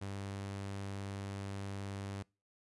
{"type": "tone", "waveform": "sawtooth", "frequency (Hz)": 98.8, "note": "G2", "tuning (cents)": 14, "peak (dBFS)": -36, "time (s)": [0.01, 2.23], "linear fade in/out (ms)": 10, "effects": ["noise-tail reverb RT60 0.3 s tail -25 dB re dry", "resampled to 24000 Hz"]}